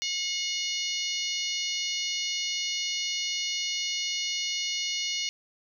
harmonic tone with a mistuned harmonic, 724 Hz, F#5, 38 cents flat, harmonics 3 / 4 / 5 / 6 / 7 / 8 / 9, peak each -36 / -33 / -38 / -34 / -39 / -36 / -41 dBFS, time 0.02-5.29 s, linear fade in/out 0 ms, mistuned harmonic 5, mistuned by -18 cents, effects 10-bit

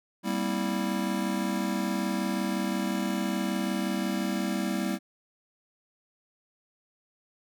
square chord, C dominant seventh, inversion second, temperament just, 196.22 / 235.5 / 261.6 / 327 Hz, G3 / Bb3 / C4 / E4, +2 / +18 / 0 / -14 cents, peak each -31 / -34 / -37 / -34 dBFS, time 0.23-4.99 s, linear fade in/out 50 ms, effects none

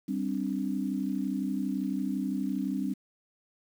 sine chord, G suspended fourth, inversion none, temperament equal, 196 / 261.6 / 293.7 Hz, G3 / C4 / D4, 0 / 0 / 0 cents, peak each -32 / -32 / -34 dBFS, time 0.08-2.94 s, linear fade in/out 10 ms, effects 9-bit

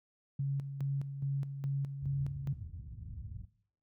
sine tone with tremolo, 138.59 Hz, C#3, in tune, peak -30 dBFS, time 0.39-2.53 s, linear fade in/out 5 ms, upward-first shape square, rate 2.4 Hz, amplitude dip 60%
white low-pass noise, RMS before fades -43 dBFS, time 2.02-3.45 s, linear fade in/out 2 ms, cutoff 110 Hz, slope 24 dB/octave
effects noise-tail reverb RT60 0.6 s tail -18 dB re dry + high-pass 60 Hz 12 dB/octave

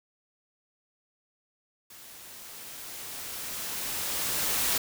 white noise with level ramp, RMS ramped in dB -49 to -26 dBFS, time 1.9-4.78 s, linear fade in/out 5 ms, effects none

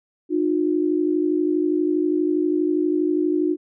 sine tone pair together, 305.6 / 358 Hz, D#4 / F4, -31 / +43 cents, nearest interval minor third, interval 274 cents, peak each -20 / -21 dBFS, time 0.29-3.57 s, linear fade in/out 50 ms, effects none

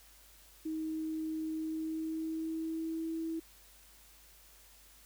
sine tone with pitch glide, 316 to 325.3 Hz, D#4 to E4, +27 to -23 cents, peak -34 dBFS, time 0.65-3.4 s, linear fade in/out 10 ms, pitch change +50 cents, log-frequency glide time 1.53-3.14 s, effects added 50 Hz sine -63 dBFS peak until 5.05 s + white hiss -60 dBFS RMS until 5.05 s

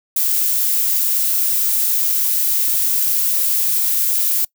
violet noise, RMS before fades -17 dBFS, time 0.16-4.45 s, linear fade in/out 5 ms, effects noise-tail reverb RT60 0.1 s tail -24 dB re dry

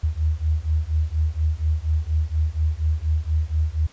sine beating tone pair, 75.9 / 80.1 Hz, D#2 / E2, -42 / -49 cents, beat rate 4.2 Hz, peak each -22 dBFS, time 0.03-3.87 s, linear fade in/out 10 ms, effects pink hiss -51 dBFS RMS until 3.92 s + resampled to 16000 Hz

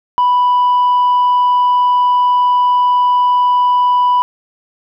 triangle tone with tanh clipping, 987.8 Hz, B5, in tune, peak -9 dBFS, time 0.18-4.22 s, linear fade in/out 0 ms, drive 6 dB, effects none

